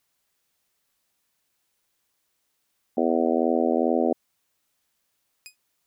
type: harmonic tone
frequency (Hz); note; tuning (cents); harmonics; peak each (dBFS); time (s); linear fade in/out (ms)
82.41; E2; 0; 3 / 4 / 5 / 6 / 7 / 8 / 9; -25 / -26 / -27 / -28 / -28 / -29 / -30; 2.97-4.13; 5
type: tone with exponential decay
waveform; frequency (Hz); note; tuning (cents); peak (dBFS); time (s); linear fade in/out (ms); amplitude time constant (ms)
15% pulse; 2500; D#7; +8; -29; 5.46-5.56; 0; 21
effects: white hiss -74 dBFS RMS until 5.86 s